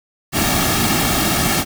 pink noise with comb filter, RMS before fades -17 dBFS, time 0.32-1.65 s, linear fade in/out 50 ms, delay 2 ms, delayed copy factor -0.65, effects none

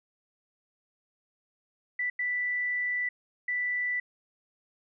sine tone bursts at uneven times, 1975.5 Hz, B6, in tune, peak -27 dBFS, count 3, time 1.99-2.1 / 2.19-3.09 / 3.48-4 s, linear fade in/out 5 ms, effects none

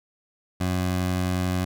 20% pulse tone, 91.3 Hz, F#2, 23 cents flat, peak -18 dBFS, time 0.6-1.65 s, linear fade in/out 10 ms, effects none

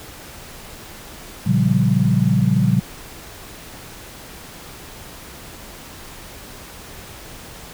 sine chord, G half-diminished seventh, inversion first, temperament just, 117.6 / 141.12 / 176.4 / 196 Hz, Bb2 / Db3 / F3 / G3, +16 / +31 / +18 / 0 cents, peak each -19 dBFS, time 1.46-2.8 s, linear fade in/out 10 ms, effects pink hiss -38 dBFS RMS until 7.73 s

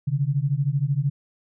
sine beating tone pair, 134.2 / 147.2 Hz, C3 / D3, +44 / +4 cents, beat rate 13 Hz, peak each -23 dBFS, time 0.07-1.1 s, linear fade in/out 10 ms, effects none

